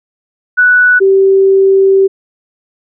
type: tone pair in turn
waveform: sine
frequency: 1480 / 387.4 Hz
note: F#6 / G4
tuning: 0 / -20 cents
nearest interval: octave + major seventh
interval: 2320 cents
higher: first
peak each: -4 dBFS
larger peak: neither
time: 0.57-1 / 1-2.08 s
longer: second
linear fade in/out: 20 ms
effects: none